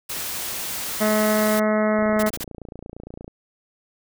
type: noise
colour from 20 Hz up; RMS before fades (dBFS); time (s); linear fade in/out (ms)
white; -29; 0.09-1.6; 10
type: harmonic tone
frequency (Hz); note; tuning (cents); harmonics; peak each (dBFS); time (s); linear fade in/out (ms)
214.1; A3; -47; 1 / 2 / 3 / 4 / 5 / 6 / 7 / 8 / 9 / 10; -21 / -27 / -21 / -34 / -33 / -30 / -35 / -36 / -33 / -37; 1-2.3; 20
type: click train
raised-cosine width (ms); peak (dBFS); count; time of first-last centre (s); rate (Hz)
2; -23; 38; 1.99-3.279; 28.7
type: noise bursts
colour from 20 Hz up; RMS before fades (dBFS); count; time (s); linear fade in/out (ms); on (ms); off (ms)
white; -30; 4; 2.19-2.438; 5; 38; 32
effects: none